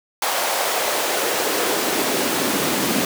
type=noise with high-pass filter sweep; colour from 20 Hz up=pink; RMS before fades=-21 dBFS; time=0.22-3.05 s; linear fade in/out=2 ms; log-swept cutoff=720 to 220 Hz; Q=1.8; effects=none